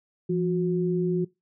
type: tone pair together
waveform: sine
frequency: 171.15 / 363.5 Hz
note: F3 / F#4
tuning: -35 / -31 cents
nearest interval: octave + minor second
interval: 1304 cents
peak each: -25 dBFS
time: 0.29-1.25 s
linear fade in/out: 10 ms
effects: noise-tail reverb RT60 0.2 s tail -21 dB re dry